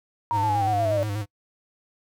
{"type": "tone with vibrato", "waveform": "square", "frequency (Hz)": 103.83, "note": "G#2", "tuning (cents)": 0, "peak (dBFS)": -27, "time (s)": [0.31, 1.26], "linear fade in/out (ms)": 50, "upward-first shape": "square", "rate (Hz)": 8.3, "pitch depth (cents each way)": 52}
{"type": "linear sweep", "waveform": "sine", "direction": "down", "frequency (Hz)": [952, 575], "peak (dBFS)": -21, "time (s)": [0.31, 1.03], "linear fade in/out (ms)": 0}
{"effects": ["noise-tail reverb RT60 0.1 s tail -25 dB re dry"]}